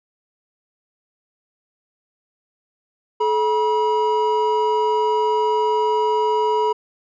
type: tone pair together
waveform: triangle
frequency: 430 / 965.3 Hz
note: A4 / B5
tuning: -40 / -40 cents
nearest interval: octave + major second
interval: 1400 cents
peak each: -17 dBFS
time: 3.2-6.73 s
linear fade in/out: 10 ms
effects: resampled to 16000 Hz